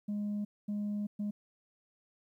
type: tone bursts at uneven times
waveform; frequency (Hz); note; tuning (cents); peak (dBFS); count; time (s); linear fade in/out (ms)
sine; 206.8; G#3; -7; -30; 3; 0.08-0.45 / 0.68-1.07 / 1.19-1.31; 10
effects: tanh soft clip ceiling -31 dBFS + 12-bit